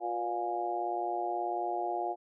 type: harmonic tone with a mistuned harmonic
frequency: 118.4 Hz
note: A#2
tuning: 27 cents sharp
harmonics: 3 / 4 / 5 / 6 / 7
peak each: -37 / -44 / -42 / -33 / -37 dBFS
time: 0-2.16 s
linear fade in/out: 50 ms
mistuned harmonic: 4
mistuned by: +59 cents
effects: none